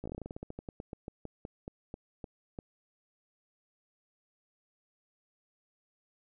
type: slowing click train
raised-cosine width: 2 ms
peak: -27 dBFS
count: 24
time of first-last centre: 0.04-2.588 s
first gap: 16 ms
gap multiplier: 1.15
effects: none